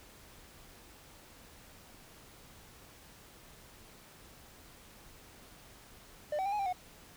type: tone with pitch steps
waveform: triangle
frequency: 599 / 762 / 798 / 837 / 788 / 730 Hz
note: D5 / G5 / G5 / G#5 / G5 / F#5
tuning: +34 / -49 / +31 / +13 / +9 / -24 cents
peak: -29 dBFS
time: 6.32-6.728 s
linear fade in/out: 5 ms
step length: 68 ms
effects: pink hiss -56 dBFS RMS until 7.16 s